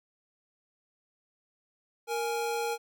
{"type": "tone pair together", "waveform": "square", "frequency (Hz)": [466.2, 830.6], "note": ["A#4", "G#5"], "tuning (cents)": [0, 0], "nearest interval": "minor seventh", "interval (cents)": 1000, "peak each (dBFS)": [-32, -34], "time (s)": [2.07, 2.78], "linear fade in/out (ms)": 50, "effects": []}